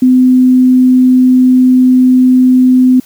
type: tone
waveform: sine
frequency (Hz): 254.6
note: C4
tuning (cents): -47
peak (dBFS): -3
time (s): 0.02-3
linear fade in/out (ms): 5
effects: white hiss -41 dBFS RMS until 3.05 s

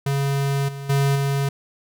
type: tone with level steps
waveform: square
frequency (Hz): 139.1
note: C#3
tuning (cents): +6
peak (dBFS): -20 / -31 / -17 / -20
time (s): 0.06-1.49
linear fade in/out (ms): 5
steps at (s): 0.68 / 0.89 / 1.15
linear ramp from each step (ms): 10
effects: none

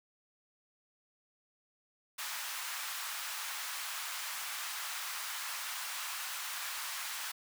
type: high-pass noise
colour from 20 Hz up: pink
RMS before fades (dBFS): -40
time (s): 2.18-7.32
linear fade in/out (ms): 10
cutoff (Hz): 1000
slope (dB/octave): 24
effects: none

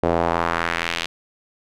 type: tone with band-pass filter sweep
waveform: sawtooth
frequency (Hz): 84.3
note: E2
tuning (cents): +39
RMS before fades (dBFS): -22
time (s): 0.03-1.06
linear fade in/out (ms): 5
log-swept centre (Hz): 530 to 3300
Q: 1.5
effects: none

